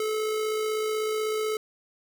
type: tone with amplitude modulation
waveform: square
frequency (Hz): 432.6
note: A4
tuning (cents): -29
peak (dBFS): -25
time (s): 0-1.57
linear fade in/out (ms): 2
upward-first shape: sine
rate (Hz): 56.1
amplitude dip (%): 30
effects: none